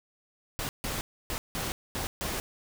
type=noise bursts at uneven times; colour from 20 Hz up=pink; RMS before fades=-33 dBFS; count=6; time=0.59-0.69 / 0.84-1.01 / 1.3-1.38 / 1.55-1.72 / 1.95-2.07 / 2.21-2.4 s; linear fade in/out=0 ms; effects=none